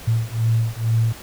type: beating tone pair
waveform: sine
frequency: 112.5 / 114.7 Hz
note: A2 / A#2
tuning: +39 / -28 cents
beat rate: 2.2 Hz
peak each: -20 dBFS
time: 0.07-1.13 s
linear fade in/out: 10 ms
effects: pink hiss -39 dBFS RMS until 1.22 s